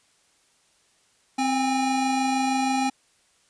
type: tone pair together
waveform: square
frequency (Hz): 261.6 / 811.1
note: C4 / G#5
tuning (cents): 0 / -41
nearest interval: octave + minor sixth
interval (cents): 1959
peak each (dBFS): -25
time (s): 1.38-2.9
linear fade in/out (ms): 10
effects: white hiss -63 dBFS RMS until 3.49 s + resampled to 22050 Hz